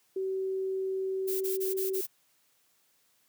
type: tone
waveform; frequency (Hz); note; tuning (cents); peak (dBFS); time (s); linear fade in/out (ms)
sine; 381.3; G4; -48; -29; 0.16-2.01; 5
type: noise bursts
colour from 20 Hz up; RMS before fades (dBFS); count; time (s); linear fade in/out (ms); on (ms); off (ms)
violet; -35; 5; 1.27-2.07; 20; 140; 25
effects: white hiss -69 dBFS RMS until 3.28 s + high-pass 100 Hz 12 dB/octave